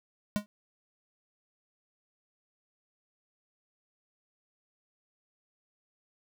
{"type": "tone with exponential decay", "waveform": "square", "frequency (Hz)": 207.7, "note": "G#3", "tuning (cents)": 0, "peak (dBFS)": -23, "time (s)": [0.36, 0.46], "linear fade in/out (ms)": 0, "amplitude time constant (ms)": 21, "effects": []}